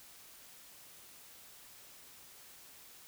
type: silence
effects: white hiss -56 dBFS RMS until 3.07 s